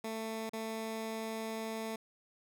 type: tone with dropouts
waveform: 15% pulse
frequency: 222.2 Hz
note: A3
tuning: 17 cents sharp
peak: -31 dBFS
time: 0.04-1.96 s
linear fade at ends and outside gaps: 5 ms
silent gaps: 0.495-0.532 s
effects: none

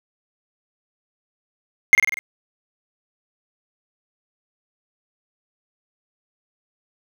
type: tone with echo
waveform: triangle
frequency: 2121 Hz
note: C7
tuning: 23 cents sharp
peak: -4 dBFS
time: 1.93-1.95 s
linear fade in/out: 0 ms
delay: 48 ms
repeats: 5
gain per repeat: -4 dB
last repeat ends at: 2.19 s
effects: 7-bit

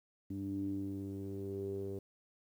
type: tone with low-pass filter sweep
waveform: sawtooth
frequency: 98.2 Hz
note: G2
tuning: 4 cents sharp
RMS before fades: -40 dBFS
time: 0.3-1.99 s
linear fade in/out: 5 ms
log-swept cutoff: 270 to 430 Hz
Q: 9.3
effects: 11-bit

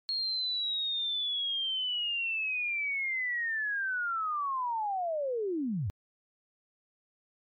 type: linear sweep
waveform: sine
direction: down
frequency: 4282 to 80.7 Hz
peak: -29 dBFS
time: 0.09-5.9 s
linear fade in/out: 0 ms
effects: MP3 96 kbps

